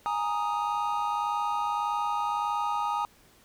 triangle chord, Ab suspended second, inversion none, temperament equal, 830.6 / 932.3 / 1244.5 Hz, Ab5 / Bb5 / Eb6, 0 / 0 / 0 cents, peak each -29 dBFS, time 0.06-3.05 s, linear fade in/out 0 ms, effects pink hiss -59 dBFS RMS until 3.44 s

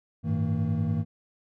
triangle tone cluster, 98.7 / 109 / 158.9 / 227.7 Hz, G2 / A2 / D#3 / A#3, +12 / -16 / +37 / -40 cents, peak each -27 / -30 / -26 / -29 dBFS, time 0.23-1.05 s, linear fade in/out 50 ms, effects none

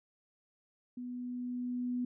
sine tone with level ramp, 246.9 Hz, B3, in tune, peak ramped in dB -39 to -31 dBFS, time 0.97-2.05 s, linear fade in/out 5 ms, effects none

